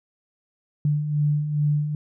sine beating tone pair, 146.2 / 148.6 Hz, D3 / D3, -7 / +21 cents, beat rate 2.4 Hz, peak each -28 / -20 dBFS, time 0.85-1.95 s, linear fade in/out 2 ms, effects none

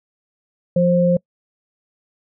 sine tone pair together, 175.2 / 529 Hz, F3 / C5, +6 / +19 cents, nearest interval octave + perfect fifth, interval 1913 cents, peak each -15 dBFS, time 0.76-1.17 s, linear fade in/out 5 ms, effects noise-tail reverb RT60 0.1 s tail -26 dB re dry

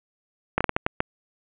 slowing click train, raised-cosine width 0.5 ms, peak -5 dBFS, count 7, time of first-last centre 0.58-1.004 s, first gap 26 ms, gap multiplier 1.4, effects resampled to 8000 Hz + 7-bit

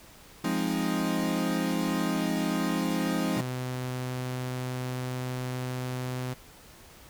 40% pulse chord, F minor seventh, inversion none, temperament equal, 174.61 / 207.7 / 261.6 / 311.1 Hz, F3 / Ab3 / C4 / Eb4, 0 / 0 / 0 / 0 cents, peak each -31 dBFS, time 0.44-3.41 s, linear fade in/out 5 ms
sawtooth tone, 126.9 Hz, B2, 47 cents sharp, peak -27 dBFS, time 3.36-6.34 s, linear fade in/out 10 ms
effects pink hiss -52 dBFS RMS until 7.09 s

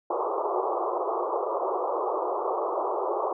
pink band-pass noise, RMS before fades -28 dBFS, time 0.1-3.33 s, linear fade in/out 5 ms, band 350 to 1200 Hz, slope 96 dB/octave, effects none

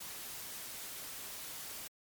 white noise, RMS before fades -45 dBFS, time 0-1.88 s, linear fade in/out 10 ms, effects MP3 96 kbps

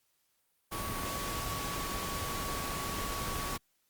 sine tone in noise, 1126 Hz, C#6, 27 cents sharp, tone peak -40 dBFS, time 0.71-3.58 s, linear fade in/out 20 ms, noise pink, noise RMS -37 dBFS, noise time 0.71-3.58 s, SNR -6 dB, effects white hiss -75 dBFS RMS until 3.89 s + Opus 48 kbps

